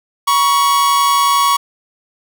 45% pulse tone pair together, 964 / 1114.9 Hz, B5 / C#6, -42 / +10 cents, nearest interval minor third, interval 252 cents, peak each -18 / -11 dBFS, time 0.27-1.57 s, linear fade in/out 10 ms, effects none

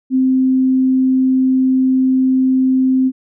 sine tone, 260.4 Hz, C4, 8 cents flat, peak -10 dBFS, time 0.1-3.12 s, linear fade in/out 50 ms, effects none

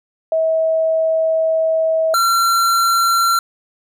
sine / square tone pair in turn, 644 / 1364.6 Hz, E5 / F6, -41 / -41 cents, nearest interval octave + minor second, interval 1300 cents, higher second, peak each -13 dBFS, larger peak neither, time 0.32-2.14 / 2.14-3.39 s, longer first, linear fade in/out 2 ms, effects none

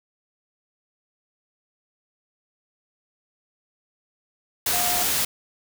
sine tone in noise, 712 Hz, F5, 33 cents sharp, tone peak -28 dBFS, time 4.73-5.03 s, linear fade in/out 5 ms, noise white, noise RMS -23 dBFS, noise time 4.66-5.25 s, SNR -8 dB, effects none

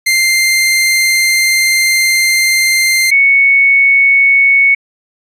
sawtooth / sine tone pair in turn, 2093 / 2217 Hz, C7 / C#7, 0 / 0 cents, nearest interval minor second, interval 100 cents, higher second, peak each -5 dBFS, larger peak neither, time 0.06-3.11 / 3.11-4.75 s, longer first, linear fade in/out 10 ms, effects resampled to 32000 Hz

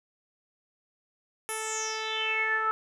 10% pulse tone with low-pass filter sweep, 439.1 Hz, A4, 4 cents flat, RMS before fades -30 dBFS, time 1.49-2.71 s, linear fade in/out 0 ms, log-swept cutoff 11000 to 1300 Hz, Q 7.1, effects none

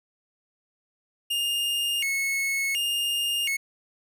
45% pulse tone with vibrato, 2489 Hz, D#7, in tune, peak -24 dBFS, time 1.3-3.57 s, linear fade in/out 10 ms, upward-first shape square, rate 0.69 Hz, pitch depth 220 cents each way, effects none

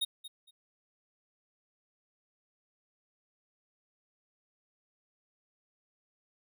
square tone with echo, 3729 Hz, A#7, in tune, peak -29 dBFS, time 0.01-0.05 s, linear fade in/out 10 ms, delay 230 ms, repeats 2, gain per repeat -14 dB, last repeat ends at 0.51 s, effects none

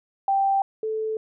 sine tone pair in turn, 784 / 437.5 Hz, G5 / A4, 0 / -10 cents, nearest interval minor seventh, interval 1010 cents, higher first, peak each -18 / -24 dBFS, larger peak first, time 0.28-0.62 / 0.83-1.17 s, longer neither, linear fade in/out 2 ms, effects none

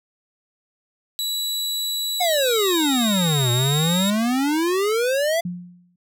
sawtooth tone with pitch glide, 3927 to 3747 Hz, B7 to A#7, -11 to +8 cents, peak -20 dBFS, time 1.19-4.1 s, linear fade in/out 0 ms, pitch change -81 cents, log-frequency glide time 2.16-2.83 s
square exponential two-way sweep, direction down then up, 740 to 118.6 to 686 Hz, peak -19 dBFS, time 2.2-5.41 s, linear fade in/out 10 ms, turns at 3.51 s
sine tone with exponential decay, 177.1 Hz, F3, 24 cents sharp, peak -22 dBFS, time 5.45-5.96 s, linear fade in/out 5 ms, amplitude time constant 110 ms
effects none

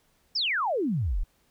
sine exponential sweep, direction down, 5610 to 30.04 Hz, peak -24 dBFS, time 0.35-1.24 s, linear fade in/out 10 ms, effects pink hiss -67 dBFS RMS until 1.5 s

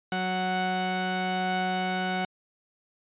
sawtooth tone pair together, 184.74 / 740 Hz, F#3 / F#5, -2 / 0 cents, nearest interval 2 octaves, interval 2402 cents, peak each -26 / -24 dBFS, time 0.12-2.25 s, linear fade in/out 2 ms, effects resampled to 8000 Hz

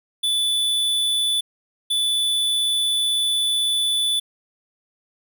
square tone bursts at uneven times, 3478 Hz, A7, 21 cents flat, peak -19 dBFS, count 2, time 0.23-1.41 / 1.9-4.2 s, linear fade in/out 10 ms, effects none

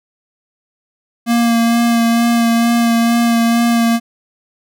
square tone with vibrato, 233.1 Hz, A#3, in tune, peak -11 dBFS, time 1.26-4 s, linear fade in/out 50 ms, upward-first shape sine, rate 2.2 Hz, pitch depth 16 cents each way, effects none

